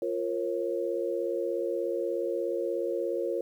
sine chord, Bb minor, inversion second, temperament equal with one note detuned, 349.2 / 466.2 / 543 Hz, F4 / Bb4 / Db5, 0 / 0 / -36 cents, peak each -32 / -32 / -32 dBFS, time 0.02-3.41 s, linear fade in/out 2 ms, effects 10-bit

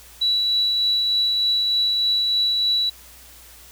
sine tone with tremolo, 3932 Hz, B7, 8 cents flat, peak -16 dBFS, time 0.21-2.9 s, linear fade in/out 10 ms, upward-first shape triangle, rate 3.3 Hz, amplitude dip 25%, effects added 60 Hz sine -50 dBFS peak until 3.71 s + white hiss -46 dBFS RMS until 3.71 s

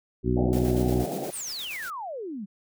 harmonic tone, 61.74 Hz, B1, in tune, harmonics 1 / 2 / 3 / 4 / 5 / 6, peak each -28 / -27 / -31 / -28 / -31 / -27 dBFS, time 0.23-1.06 s, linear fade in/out 50 ms
white band-pass noise, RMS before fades -32 dBFS, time 0.36-1.31 s, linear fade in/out 10 ms, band 130 to 790 Hz, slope 96 dB/octave
white noise with tremolo, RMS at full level -41 dBFS, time 0.53-1.9 s, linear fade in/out 0 ms, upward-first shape square, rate 8.5 Hz, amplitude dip 40%
sine exponential sweep, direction down, 9956 to 185 Hz, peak -32 dBFS, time 1.32-2.46 s, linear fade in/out 20 ms
effects none

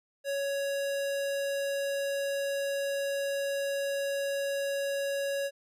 square tone, 557 Hz, C#5, 8 cents sharp, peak -30 dBFS, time 0.24-5.51 s, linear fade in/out 50 ms, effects resampled to 32000 Hz

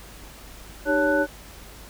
sine tone cluster, 304.6 / 390.9 / 560 / 880 / 1486 Hz, D#4 / G4 / C#5 / A5 / F#6, -37 / -5 / +18 / 0 / +7 cents, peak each -24 / -29 / -22 / -30 / -24 dBFS, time 0.85-1.27 s, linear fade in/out 50 ms, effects added 50 Hz sine -45 dBFS peak until 1.89 s + pink hiss -45 dBFS RMS until 1.89 s

